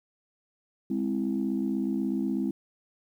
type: chord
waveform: sine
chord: Ab augmented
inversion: none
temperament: equal with one note detuned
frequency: 205.1 / 261.6 / 329.6 Hz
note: Ab3 / C4 / E4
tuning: -21 / 0 / 0 cents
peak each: -29 / -29 / -31 dBFS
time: 0.9-2.51 s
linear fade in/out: 5 ms
effects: tanh soft clip ceiling -18 dBFS + 10-bit